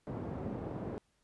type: band-pass noise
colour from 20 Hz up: pink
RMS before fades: -40 dBFS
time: 0.07-0.98 s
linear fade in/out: 0 ms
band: 110 to 580 Hz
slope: 12 dB/octave
effects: pink hiss -75 dBFS RMS until 1.23 s + resampled to 24000 Hz